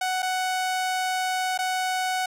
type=tone with dropouts; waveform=sawtooth; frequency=743 Hz; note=F#5; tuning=7 cents sharp; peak=-20 dBFS; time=0.01-2.26 s; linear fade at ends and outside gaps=5 ms; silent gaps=0.222-0.227 / 1.577-1.588 s; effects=low-pass 12000 Hz 12 dB/octave